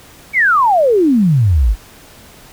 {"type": "exponential sweep", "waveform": "sine", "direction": "down", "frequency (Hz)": [2311, 45.71], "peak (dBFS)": -8, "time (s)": [0.33, 1.76], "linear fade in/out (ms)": 50, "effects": ["pink hiss -41 dBFS RMS until 2.52 s"]}